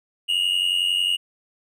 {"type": "tone pair together", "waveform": "triangle", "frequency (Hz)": [2818, 2909], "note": ["F7", "F#7"], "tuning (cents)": [15, -30], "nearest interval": "minor second", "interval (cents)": 55, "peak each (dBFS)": [-21, -20], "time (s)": [0.28, 1.17], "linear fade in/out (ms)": 20, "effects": []}